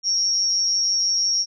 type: tone with amplitude modulation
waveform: sine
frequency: 5588 Hz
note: F8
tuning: in tune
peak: -14 dBFS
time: 0.03-1.46 s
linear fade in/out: 50 ms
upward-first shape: sine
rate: 194 Hz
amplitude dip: 85%
effects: none